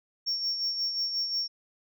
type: tone with tremolo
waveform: sine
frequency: 5490 Hz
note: F8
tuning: 31 cents flat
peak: -24 dBFS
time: 0.26-1.48 s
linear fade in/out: 20 ms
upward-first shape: sine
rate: 5.6 Hz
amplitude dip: 55%
effects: tanh soft clip ceiling -23 dBFS